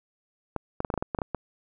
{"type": "clicks", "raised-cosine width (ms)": 1, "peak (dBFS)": -14, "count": 11, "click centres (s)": [0.563, 0.804, 0.848, 0.902, 0.94, 0.977, 1.025, 1.148, 1.188, 1.218, 1.347], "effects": []}